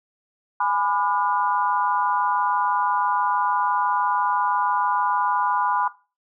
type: chord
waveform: sine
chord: G# diminished seventh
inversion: none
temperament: just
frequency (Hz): 830.6 / 996.7 / 1196.1 / 1435.3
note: G#5 / B5 / D6 / F6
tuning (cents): 0 / +16 / +31 / +47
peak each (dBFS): -25 / -22 / -28 / -28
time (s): 0.6-5.88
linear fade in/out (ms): 5
effects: noise-tail reverb RT60 0.3 s tail -17 dB re dry